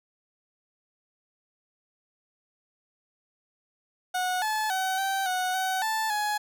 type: tone with pitch steps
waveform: 30% pulse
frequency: 733 / 863 / 756 / 776 / 737 / 754 / 880 / 839 Hz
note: F#5 / A5 / F#5 / G5 / F#5 / F#5 / A5 / G#5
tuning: -16 / -34 / +37 / -18 / -7 / +32 / 0 / +17 cents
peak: -23 dBFS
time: 4.14-6.38 s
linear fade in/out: 10 ms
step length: 280 ms
effects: none